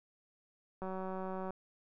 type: click train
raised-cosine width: 1 ms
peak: -28 dBFS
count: 130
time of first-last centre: 0.82-1.506 s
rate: 188 Hz
effects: none